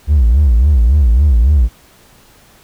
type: tone with vibrato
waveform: triangle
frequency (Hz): 64.9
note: C2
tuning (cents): -13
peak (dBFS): -3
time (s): 0.07-1.69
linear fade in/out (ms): 50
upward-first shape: sine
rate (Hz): 3.6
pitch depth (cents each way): 270
effects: tanh soft clip ceiling -2 dBFS + pink hiss -46 dBFS RMS until 2.63 s